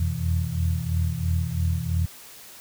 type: tone cluster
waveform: sine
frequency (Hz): 84.1 / 87.1 / 125.2 / 163.3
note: E2 / F2 / B2 / E3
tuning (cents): +35 / -4 / +24 / -16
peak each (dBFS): -26 / -26 / -30 / -30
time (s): 0-2.06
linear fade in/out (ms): 5
effects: white hiss -45 dBFS RMS until 2.6 s